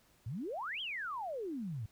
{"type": "exponential two-way sweep", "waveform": "sine", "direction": "up then down", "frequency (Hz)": [99, 3328, 99], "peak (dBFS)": -37, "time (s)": [0.26, 1.86], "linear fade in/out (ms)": 5, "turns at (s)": 0.81, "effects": ["pink hiss -68 dBFS RMS until 1.91 s"]}